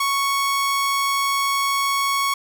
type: tone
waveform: sawtooth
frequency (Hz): 1108.7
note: C#6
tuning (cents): 0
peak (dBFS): -15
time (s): 0-2.34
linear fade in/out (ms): 5
effects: none